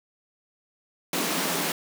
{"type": "high-pass noise", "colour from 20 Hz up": "pink", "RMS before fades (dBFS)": -27, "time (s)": [1.13, 1.72], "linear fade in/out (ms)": 2, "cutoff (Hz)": 160, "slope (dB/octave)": 96, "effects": []}